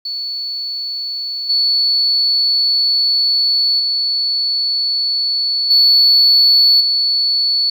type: tone with level steps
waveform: sine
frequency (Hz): 4435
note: C#8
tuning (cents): 0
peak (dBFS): -20 / -11 / -14 / -6 / -12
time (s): 0.05-7.7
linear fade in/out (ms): 5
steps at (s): 1.49 / 3.79 / 5.7 / 6.8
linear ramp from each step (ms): 10
effects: tanh soft clip ceiling -3 dBFS + 8-bit